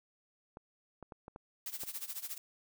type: clicks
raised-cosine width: 1 ms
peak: -33 dBFS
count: 6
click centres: 0.571 / 1.027 / 1.122 / 1.281 / 1.361 / 1.835 s
type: noise with tremolo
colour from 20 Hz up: blue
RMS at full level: -39 dBFS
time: 1.66-2.38 s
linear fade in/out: 2 ms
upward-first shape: sine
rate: 14 Hz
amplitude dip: 85%
effects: none